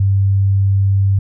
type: tone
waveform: sine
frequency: 98 Hz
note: G2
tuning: in tune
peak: -10 dBFS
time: 0-1.19 s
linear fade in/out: 5 ms
effects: none